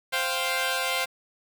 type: chord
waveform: 10% pulse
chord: C suspended fourth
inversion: none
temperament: equal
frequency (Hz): 523.3 / 698.5 / 784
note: C5 / F5 / G5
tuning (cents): 0 / 0 / 0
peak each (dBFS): -20 / -21 / -23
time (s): 0.12-1.06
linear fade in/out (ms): 20
effects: 8-bit